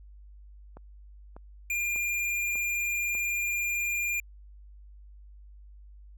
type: click train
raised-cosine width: 1 ms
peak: -32 dBFS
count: 5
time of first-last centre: 0.77-3.151 s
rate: 1.68 Hz
type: tone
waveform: square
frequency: 2403 Hz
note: D7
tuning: 39 cents sharp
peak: -28 dBFS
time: 1.7-4.2 s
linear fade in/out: 2 ms
effects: added 50 Hz sine -47 dBFS peak until 6.17 s